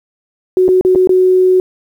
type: tone with dropouts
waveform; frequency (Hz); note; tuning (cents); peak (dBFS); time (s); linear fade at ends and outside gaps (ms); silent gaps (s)
sine; 370; F#4; 0; -6; 0.57-1.6; 1; 0.681-0.688 / 0.811-0.849 / 0.95-0.957 / 1.073-1.093
effects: 7-bit